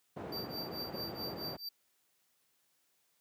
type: low-pass noise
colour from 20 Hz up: white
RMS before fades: -43 dBFS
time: 0.16-1.57 s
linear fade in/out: 10 ms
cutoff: 580 Hz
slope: 12 dB/octave
type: tone with tremolo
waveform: square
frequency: 4665 Hz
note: D8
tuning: 12 cents flat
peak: -38 dBFS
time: 0.32-1.69 s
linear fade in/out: 5 ms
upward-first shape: triangle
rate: 4.6 Hz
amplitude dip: 100%
effects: white hiss -75 dBFS RMS until 3.2 s + high-pass 100 Hz 12 dB/octave